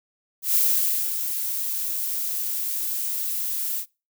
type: noise with ADSR envelope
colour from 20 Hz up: violet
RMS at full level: -19 dBFS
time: 0.42-3.86 s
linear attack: 130 ms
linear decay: 570 ms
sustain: -8 dB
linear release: 77 ms
effects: noise-tail reverb RT60 0.3 s tail -25 dB re dry